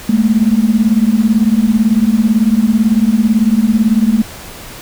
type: beating tone pair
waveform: sine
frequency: 210.7 / 228.7 Hz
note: G#3 / A#3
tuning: +25 / -33 cents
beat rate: 18 Hz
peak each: -11 dBFS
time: 0.09-4.22 s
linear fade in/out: 5 ms
effects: pink hiss -31 dBFS RMS until 4.81 s